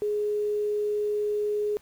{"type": "tone with quantisation", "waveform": "sine", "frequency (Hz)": 417.8, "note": "G#4", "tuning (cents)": 10, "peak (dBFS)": -24, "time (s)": [0.02, 1.77], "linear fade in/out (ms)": 0, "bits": 9, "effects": ["pink hiss -58 dBFS RMS until 1.81 s"]}